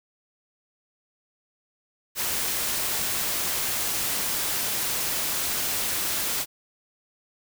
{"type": "noise", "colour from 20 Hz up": "white", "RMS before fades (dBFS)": -27, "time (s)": [2.15, 6.46], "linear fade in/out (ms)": 50, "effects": []}